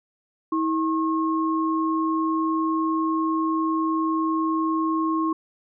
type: tone pair together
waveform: sine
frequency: 321.4 / 1081 Hz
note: E4 / C#6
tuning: -44 / -44 cents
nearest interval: octave + major sixth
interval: 2100 cents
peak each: -22 / -25 dBFS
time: 0.52-5.33 s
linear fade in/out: 5 ms
effects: none